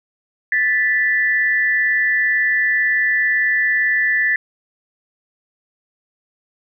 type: tone pair together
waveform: sine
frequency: 1757.6 / 1975.5 Hz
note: A6 / B6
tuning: -2 / 0 cents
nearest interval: major second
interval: 202 cents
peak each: -16 / -18 dBFS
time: 0.52-4.36 s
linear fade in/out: 2 ms
effects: none